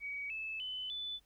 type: tone with pitch steps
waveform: sine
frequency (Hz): 2263 / 2615 / 3021 / 3490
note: C#7 / E7 / F#7 / A7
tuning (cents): +35 / -15 / +35 / -15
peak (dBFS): -38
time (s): 0-1.2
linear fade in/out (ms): 50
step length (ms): 300
effects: added 50 Hz sine -68 dBFS peak until 1.25 s + pink hiss -73 dBFS RMS until 1.25 s